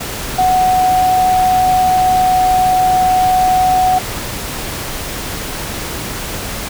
sine tone in noise, 740 Hz, F#5, in tune, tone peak -9 dBFS, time 0.38-3.99 s, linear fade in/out 10 ms, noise pink, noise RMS -23 dBFS, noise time 0-6.69 s, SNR +11 dB, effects none

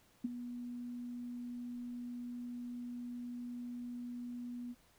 sine tone with ADSR envelope, 242.9 Hz, B3, 29 cents flat, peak -30 dBFS, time 0.24-4.75 s, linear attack 9 ms, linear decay 20 ms, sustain -11 dB, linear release 40 ms, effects pink hiss -68 dBFS RMS until 4.98 s

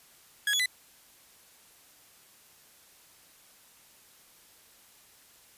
30% pulse tone with pitch steps, 1665 / 3392 / 2002 Hz, G#6 / G#7 / B6, +4 / +36 / +23 cents, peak -22 dBFS, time 0.47-0.659 s, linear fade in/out 2 ms, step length 63 ms, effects white hiss -58 dBFS RMS until 5.57 s + resampled to 32000 Hz

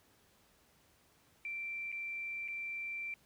sine tone with dropouts, 2349 Hz, D7, in tune, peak -38 dBFS, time 1.45-3.14 s, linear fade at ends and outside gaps 1 ms, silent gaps 1.918-1.925 / 2.479-2.484 s, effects pink hiss -68 dBFS RMS until 3.25 s + high-pass 60 Hz 12 dB/octave

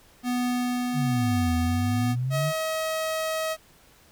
square tone with tremolo, 246.9 Hz, B3, in tune, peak -24 dBFS, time 0.23-2.16 s, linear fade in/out 50 ms, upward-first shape triangle, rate 1.1 Hz, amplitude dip 25%
sine exponential two-way sweep, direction down then up, 155.56 to 80.9 to 155.56 Hz, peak -24 dBFS, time 0.93-2.53 s, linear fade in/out 50 ms, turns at 1.55 s
sawtooth tone, 637 Hz, D#5, 41 cents sharp, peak -22 dBFS, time 2.3-3.57 s, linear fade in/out 50 ms
effects pink hiss -56 dBFS RMS until 4.11 s

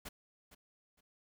pink noise with echo, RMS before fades -45 dBFS, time 0.05-0.09 s, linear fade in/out 10 ms, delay 460 ms, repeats 2, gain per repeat -13 dB, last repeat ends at 1.01 s, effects none

